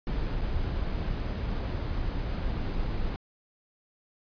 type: noise with dropouts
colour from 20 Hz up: brown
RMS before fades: -30 dBFS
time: 0.07-3.16 s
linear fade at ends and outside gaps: 0 ms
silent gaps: 0.411-0.416 s
effects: resampled to 11025 Hz

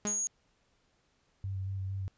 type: tone with exponential decay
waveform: sawtooth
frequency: 207.7 Hz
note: G#3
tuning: in tune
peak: -27 dBFS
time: 0.05-0.28 s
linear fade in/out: 0 ms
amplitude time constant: 50 ms
type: tone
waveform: sine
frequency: 6645 Hz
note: G#8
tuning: in tune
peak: -29 dBFS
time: 0.07-0.27 s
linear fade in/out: 0 ms
type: tone with vibrato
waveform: sine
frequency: 96.2 Hz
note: G2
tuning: 32 cents flat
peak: -33 dBFS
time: 1.44-2.08 s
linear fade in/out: 0 ms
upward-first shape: square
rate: 4.4 Hz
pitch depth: 16 cents each way
effects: pink hiss -72 dBFS RMS until 2.17 s + resampled to 16000 Hz

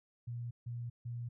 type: tone bursts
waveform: sine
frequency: 119.3 Hz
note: A#2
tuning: 41 cents sharp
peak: -38 dBFS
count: 3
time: 0.27-1.29 s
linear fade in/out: 10 ms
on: 240 ms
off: 150 ms
effects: none

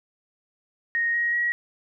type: tone with pitch steps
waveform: sine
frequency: 1864.7 / 1886.4 / 1908.3 Hz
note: A#6 / A#6 / A#6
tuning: 0 / +20 / +40 cents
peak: -21 dBFS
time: 0.95-1.52 s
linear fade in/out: 0 ms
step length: 190 ms
effects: none

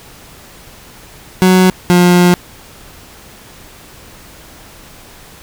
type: tone pair in turn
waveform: 30% pulse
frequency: 185 / 177.43 Hz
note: F#3 / F3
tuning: 0 / +28 cents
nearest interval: minor second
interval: 72 cents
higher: first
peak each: -3 dBFS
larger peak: neither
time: 1.42-1.7 / 1.9-2.34 s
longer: second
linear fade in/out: 0 ms
effects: pink hiss -38 dBFS RMS until 5.42 s

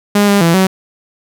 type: tone with pitch steps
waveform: sawtooth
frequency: 204.6 / 201.5 / 167.4 / 189 Hz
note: G#3 / G3 / E3 / F#3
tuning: -26 / +48 / +27 / +37 cents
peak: -4 dBFS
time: 0.15-0.67 s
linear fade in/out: 5 ms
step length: 130 ms
effects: none

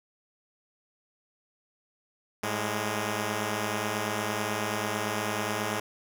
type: tone pair together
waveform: 5% pulse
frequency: 107.9 / 206.7 Hz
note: A2 / G#3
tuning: -33 / -8 cents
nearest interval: major seventh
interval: 1125 cents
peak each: -20 dBFS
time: 2.43-5.8 s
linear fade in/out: 5 ms
effects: none

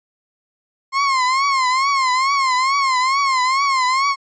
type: tone with vibrato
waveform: 35% pulse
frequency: 1063 Hz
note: C6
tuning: 27 cents sharp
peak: -13 dBFS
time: 0.92-4.16 s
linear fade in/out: 50 ms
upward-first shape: triangle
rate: 2.3 Hz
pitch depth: 120 cents each way
effects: resampled to 16000 Hz

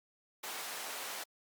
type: high-pass noise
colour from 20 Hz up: pink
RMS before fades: -42 dBFS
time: 0.43-1.24 s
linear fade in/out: 10 ms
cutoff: 640 Hz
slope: 12 dB/octave
effects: Opus 48 kbps

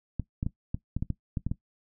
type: clicks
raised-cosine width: 5 ms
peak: -17 dBFS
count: 10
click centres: 0.197 / 0.429 / 0.465 / 0.745 / 0.966 / 1.025 / 1.103 / 1.372 / 1.466 / 1.515 s
effects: noise-tail reverb RT60 0.1 s tail -17 dB re dry

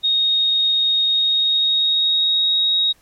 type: tone with pitch glide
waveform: sine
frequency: 3729 to 3779 Hz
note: A#7 to A#7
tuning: 0 to +23 cents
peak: -14 dBFS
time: 0.03-2.93 s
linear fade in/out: 20 ms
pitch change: +23 cents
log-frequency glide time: 1.06-2.63 s
effects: pink hiss -56 dBFS RMS until 3.01 s + MP3 64 kbps

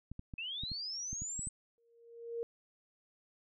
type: clicks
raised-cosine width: 5 ms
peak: -31 dBFS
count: 9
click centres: 0.116 / 0.194 / 0.338 / 0.636 / 0.717 / 1.13 / 1.22 / 1.393 / 1.472 s
type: linear sweep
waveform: sine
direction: up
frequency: 2543 to 8160 Hz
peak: -38 dBFS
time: 0.38-1.49 s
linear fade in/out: 5 ms
type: tone with exponential growth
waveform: sine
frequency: 466.2 Hz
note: A#4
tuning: in tune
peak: -33 dBFS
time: 1.78-2.43 s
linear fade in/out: 0 ms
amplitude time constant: 140 ms
effects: none

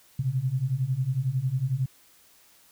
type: beating tone pair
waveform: sine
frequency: 124.3 / 135.3 Hz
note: B2 / C#3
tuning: +12 / -42 cents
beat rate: 11 Hz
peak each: -28 / -26 dBFS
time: 0.19-1.86 s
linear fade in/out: 5 ms
effects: white hiss -58 dBFS RMS until 2.71 s

